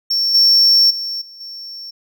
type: tone with level steps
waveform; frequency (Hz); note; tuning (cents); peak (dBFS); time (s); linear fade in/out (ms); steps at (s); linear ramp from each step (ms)
triangle; 5450; F8; -43; -13 / -7 / -20 / -35 / -28; 0.1-1.91; 10; 0.34 / 0.9 / 1.21 / 1.4; 10
effects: none